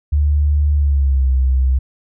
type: tone with pitch glide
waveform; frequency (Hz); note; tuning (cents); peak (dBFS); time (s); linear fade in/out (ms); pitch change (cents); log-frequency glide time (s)
sine; 73.42 to 65.03; D2 to C2; 0 to -10; -11; 0.12-1.79; 10; -210; 0.74-1.29
effects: none